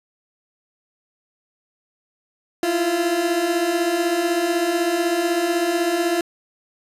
30% pulse beating tone pair, 329.6 / 345.6 Hz, E4 / F4, 0 / -18 cents, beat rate 16 Hz, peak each -22 / -17 dBFS, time 2.63-6.21 s, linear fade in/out 2 ms, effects resampled to 32000 Hz

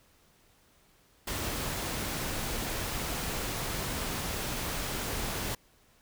pink noise, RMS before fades -34 dBFS, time 1.27-5.55 s, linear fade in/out 5 ms, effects pink hiss -64 dBFS RMS until 6.01 s

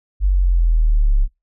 sine exponential sweep, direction down, 49 to 33.47 Hz, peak -11 dBFS, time 0.2-1.28 s, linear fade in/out 50 ms, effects noise-tail reverb RT60 0.2 s tail -21 dB re dry

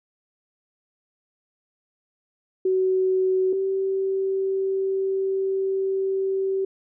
sine tone pair in turn, 375 / 385.3 Hz, F#4 / G4, +23 / -30 cents, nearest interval unison, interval 47 cents, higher second, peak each -18 / -21 dBFS, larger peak first, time 2.65-3.53 / 3.53-6.65 s, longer second, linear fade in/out 5 ms, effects none

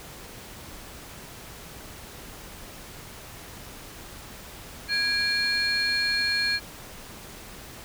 sine tone cluster, 1649 / 2368 / 4272 Hz, G#6 / D7 / C8, -13 / +14 / +35 cents, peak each -25 / -28 / -24 dBFS, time 4.88-6.6 s, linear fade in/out 50 ms, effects tanh soft clip ceiling -18 dBFS + pink hiss -43 dBFS RMS until 7.84 s

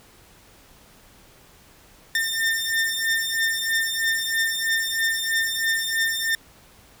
sawtooth beating tone pair, 1805 / 1808.1 Hz, A6 / A6, +44 / +47 cents, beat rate 3.1 Hz, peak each -21 dBFS, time 2.15-6.35 s, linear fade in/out 2 ms, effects pink hiss -52 dBFS RMS until 7 s

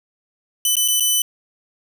10% pulse tone with dropouts, 3000 Hz, F#7, 23 cents sharp, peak -7 dBFS, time 0.65-1.22 s, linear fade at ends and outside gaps 2 ms, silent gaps 0.755-0.767 / 0.879-0.883 / 0.999-1.005 s, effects none

